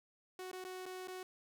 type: tone with dropouts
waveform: sawtooth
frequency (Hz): 370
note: F#4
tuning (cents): 0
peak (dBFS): -40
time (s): 0.39-1.23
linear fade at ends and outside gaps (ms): 2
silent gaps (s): 0.515-0.53 / 0.641-0.648 / 0.857-0.862 / 1.074-1.082
effects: none